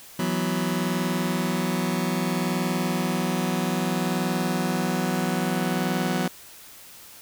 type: chord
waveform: sawtooth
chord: E suspended second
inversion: none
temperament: just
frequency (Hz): 164.81 / 185.42 / 247.2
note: E3 / F#3 / B3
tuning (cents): 0 / +4 / +2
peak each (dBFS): -25 / -22 / -24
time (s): 0.19-6.28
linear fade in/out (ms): 5
effects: white hiss -46 dBFS RMS until 7.21 s